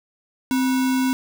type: tone with sample-and-hold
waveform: sine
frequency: 260 Hz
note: C4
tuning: 11 cents flat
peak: -17 dBFS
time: 0.51-1.13 s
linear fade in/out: 0 ms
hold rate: 1225 Hz
effects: none